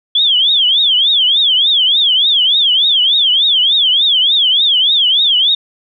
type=tone with vibrato; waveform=sine; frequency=3322 Hz; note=G#7; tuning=in tune; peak=-8 dBFS; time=0.15-5.55 s; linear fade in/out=5 ms; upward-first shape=triangle; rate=3.4 Hz; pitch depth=240 cents each way; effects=none